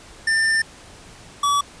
square tone pair in turn, 1791 / 1142.9 Hz, A6 / D6, +30 / -47 cents, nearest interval minor sixth, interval 777 cents, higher first, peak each -17 dBFS, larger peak neither, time 0.27-0.62 / 1.43-1.61 s, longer first, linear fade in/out 5 ms, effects pink hiss -44 dBFS RMS until 1.8 s + resampled to 22050 Hz

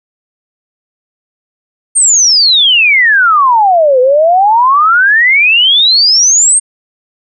sine exponential two-way sweep, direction down then up, 8870 to 493.9 to 8740 Hz, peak -4 dBFS, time 1.95-6.6 s, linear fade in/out 20 ms, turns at 4 s, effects none

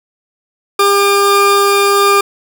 40% pulse tone pair together, 400.8 / 1201 Hz, G4 / D6, +38 / +38 cents, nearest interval octave + perfect fifth, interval 1900 cents, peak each -10 dBFS, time 0.79-2.21 s, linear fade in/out 5 ms, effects none

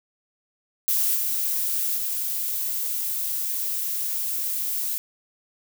violet noise with level steps, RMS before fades -22 / -25 / -27 dBFS, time 0.88-4.98 s, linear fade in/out 0 ms, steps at 1.15 / 1.96 s, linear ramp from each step 20 ms, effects none

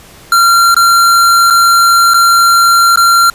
square tone with dropouts, 1376 Hz, F6, 26 cents flat, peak -5 dBFS, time 0.32-3.3 s, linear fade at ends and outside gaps 2 ms, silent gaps 0.745-0.765 / 1.502-1.506 / 2.137-2.142 / 2.959-2.973 s, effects pink hiss -37 dBFS RMS until 3.34 s + resampled to 32000 Hz

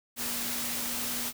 sine tone in noise, 240 Hz, B3, 49 cents flat, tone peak -42 dBFS, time 0.16-1.33 s, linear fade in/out 50 ms, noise white, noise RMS -33 dBFS, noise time 0.16-1.33 s, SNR -12 dB, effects none

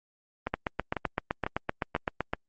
two click trains, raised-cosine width 0.5 ms, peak -14 / -12 dBFS, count 4 / 15, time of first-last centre 0.47-1.963 / 0.54-2.335 s, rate 2.01 / 7.8 Hz, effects Opus 32 kbps

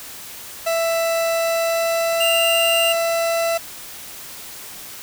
40% pulse tone with pitch glide, 663 to 668 Hz, E5 to E5, +10 to +23 cents, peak -17 dBFS, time 0.66-3.58 s, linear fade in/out 10 ms, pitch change +13 cents, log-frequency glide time 1.29-2.64 s
square tone, 2794 Hz, F7, in tune, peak -18 dBFS, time 2.2-2.93 s, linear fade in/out 10 ms
effects white hiss -36 dBFS RMS until 5.02 s

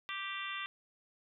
harmonic tone, 392.1 Hz, G4, in tune, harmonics 3 / 4 / 5 / 6 / 7 / 8 / 9, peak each -43 / -47 / -44 / -47 / -44 / -49 / -46 dBFS, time 0.09-0.66 s, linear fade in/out 0 ms, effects none

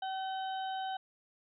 harmonic tone with a mistuned harmonic, 764 Hz, G5, 45 cents flat, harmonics 1 / 2 / 4 / 5, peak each -35 / -46 / -47 / -51 dBFS, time 0.02-0.97 s, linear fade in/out 5 ms, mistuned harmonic 5, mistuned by -18 cents, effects none

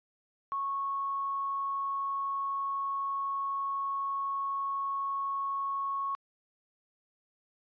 sine tone with quantisation, 1102 Hz, C#6, 11 cents flat, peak -30 dBFS, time 0.52-6.15 s, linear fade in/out 0 ms, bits 10, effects resampled to 11025 Hz

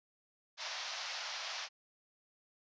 white band-pass noise, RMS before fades -42 dBFS, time 0.57-1.69 s, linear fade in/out 50 ms, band 590 to 5800 Hz, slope 48 dB/octave, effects resampled to 16000 Hz

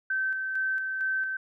sine tone with tremolo, 1544 Hz, G6, 27 cents flat, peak -25 dBFS, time 0.1-1.37 s, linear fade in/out 5 ms, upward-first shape square, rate 2.2 Hz, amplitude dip 35%, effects none

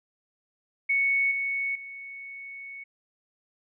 sine tone with level steps, 2217 Hz, C#7, in tune, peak -21 / -26 / -38 dBFS, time 0.89-2.84 s, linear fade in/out 10 ms, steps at 1.31 / 1.75 s, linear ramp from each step 5 ms, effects none

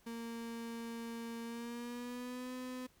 35% pulse tone with pitch glide, 231.2 to 253.6 Hz, A#3 to B3, -14 to +46 cents, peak -40 dBFS, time 0.06-2.87 s, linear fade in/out 10 ms, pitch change +160 cents, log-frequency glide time 1.44-2.53 s, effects pink hiss -69 dBFS RMS until 3 s

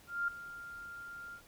sine tone with ADSR envelope, 1396.9 Hz, F6, in tune, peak -29 dBFS, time 0.07-1.42 s, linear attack 210 ms, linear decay 5 ms, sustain -15 dB, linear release 87 ms, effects pink hiss -60 dBFS RMS until 1.47 s

